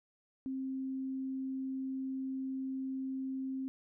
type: tone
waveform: sine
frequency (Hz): 264.7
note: C4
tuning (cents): +20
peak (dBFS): -35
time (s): 0.46-3.68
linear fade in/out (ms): 0
effects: none